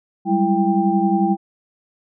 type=tone cluster; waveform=sine; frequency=191.5 / 202.7 / 333.2 / 789 Hz; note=G3 / G#3 / E4 / G5; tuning=-40 / -42 / +19 / +11 cents; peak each=-20 dBFS; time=0.25-1.37 s; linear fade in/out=50 ms; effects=none